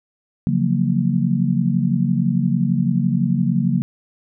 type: chord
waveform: sine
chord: Gb major seventh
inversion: second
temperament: just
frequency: 138.75 / 173.43 / 185 / 231.2 Hz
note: Db3 / F3 / Gb3 / Bb3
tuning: +2 / -12 / 0 / -14 cents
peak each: -21 dBFS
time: 0.47-3.82 s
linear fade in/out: 0 ms
effects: none